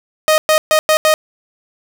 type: tone bursts at uneven times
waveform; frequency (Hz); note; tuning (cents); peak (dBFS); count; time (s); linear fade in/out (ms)
sawtooth; 622.3; D#5; 0; -5; 5; 0.28-0.38 / 0.49-0.58 / 0.71-0.79 / 0.89-0.97 / 1.05-1.14; 0
effects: none